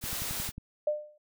white noise, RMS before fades -35 dBFS, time 0.01-0.52 s, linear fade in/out 50 ms
click train, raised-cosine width 5 ms, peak -27 dBFS, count 7, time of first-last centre 0.04-0.581 s, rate 11.1 Hz
sine tone with exponential decay, 600 Hz, D5, 37 cents sharp, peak -22 dBFS, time 0.87-1.18 s, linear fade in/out 5 ms, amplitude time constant 66 ms
effects none

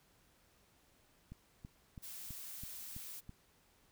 click train, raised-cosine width 5 ms, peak -36 dBFS, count 7, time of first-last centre 1.32-3.294 s, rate 3.04 Hz
blue noise, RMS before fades -48 dBFS, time 2.02-3.21 s, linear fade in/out 20 ms
effects pink hiss -70 dBFS RMS until 3.91 s

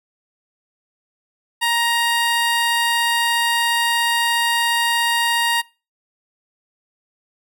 15% pulse tone, 937 Hz, A#5, 9 cents sharp, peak -10 dBFS, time 1.61-5.62 s, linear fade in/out 20 ms, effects noise-tail reverb RT60 0.3 s tail -23 dB re dry

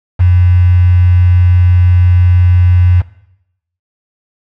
sine tone with quantisation, 89.4 Hz, F2, 41 cents sharp, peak -4 dBFS, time 0.19-3.02 s, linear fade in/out 20 ms, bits 4, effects noise-tail reverb RT60 0.8 s tail -17 dB re dry + low-pass 2000 Hz 12 dB/octave

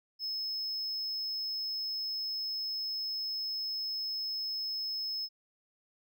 triangle tone, 5190 Hz, E8, 28 cents flat, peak -32 dBFS, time 0.19-5.29 s, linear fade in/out 50 ms, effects none

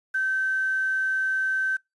sine tone with quantisation, 1545 Hz, G6, 26 cents flat, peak -22 dBFS, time 0.14-1.77 s, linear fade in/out 10 ms, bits 8, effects noise-tail reverb RT60 0.2 s tail -25 dB re dry + resampled to 24000 Hz

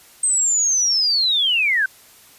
sine linear sweep, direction down, 8372 to 1502 Hz, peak -15 dBFS, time 0.23-1.86 s, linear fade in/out 5 ms, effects white hiss -48 dBFS RMS until 2.38 s + resampled to 32000 Hz

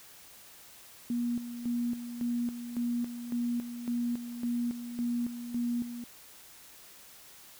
sine tone with tremolo, 239.3 Hz, A#3, 46 cents sharp, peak -28 dBFS, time 1.1-6.04 s, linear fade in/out 2 ms, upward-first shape square, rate 1.8 Hz, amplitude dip 65%, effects white hiss -53 dBFS RMS until 7.59 s

